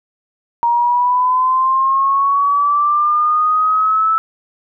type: linear sweep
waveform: sine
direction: up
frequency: 938 to 1316 Hz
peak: -11 dBFS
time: 0.63-4.18 s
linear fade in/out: 0 ms
effects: none